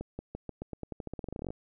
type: accelerating click train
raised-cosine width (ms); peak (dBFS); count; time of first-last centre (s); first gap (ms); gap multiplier
2; -24; 22; 0.01-1.505; 180; 0.89
effects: none